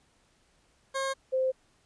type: tone pair in turn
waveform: 20% pulse / sine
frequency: 538 / 520.9 Hz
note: C5 / C5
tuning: +48 / -8 cents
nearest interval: minor second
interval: 56 cents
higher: first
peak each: -24 dBFS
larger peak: neither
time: 0.94-1.14 / 1.32-1.52 s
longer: neither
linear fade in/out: 20 ms
effects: pink hiss -67 dBFS RMS until 1.85 s + resampled to 22050 Hz